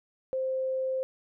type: tone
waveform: sine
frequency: 523.3 Hz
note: C5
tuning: in tune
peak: -27 dBFS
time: 0.33-1.03 s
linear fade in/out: 0 ms
effects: none